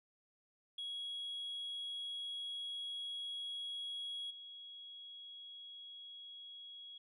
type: tone with level steps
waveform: sine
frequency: 3322 Hz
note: G#7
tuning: in tune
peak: -39 / -49 dBFS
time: 0.78-6.98 s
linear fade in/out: 5 ms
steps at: 4.3 s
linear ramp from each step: 10 ms
effects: tanh soft clip ceiling -38 dBFS